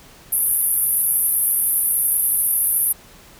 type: band-pass noise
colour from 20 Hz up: white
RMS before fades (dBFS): -19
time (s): 0.32-2.93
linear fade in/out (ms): 10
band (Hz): 9900 to 13000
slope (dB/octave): 96
effects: pink hiss -46 dBFS RMS until 3.39 s